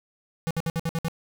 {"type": "tone bursts", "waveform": "square", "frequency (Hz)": 164.81, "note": "E3", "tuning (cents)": 0, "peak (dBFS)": -25, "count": 7, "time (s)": [0.47, 1.083], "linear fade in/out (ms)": 0, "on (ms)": 37, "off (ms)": 59, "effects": []}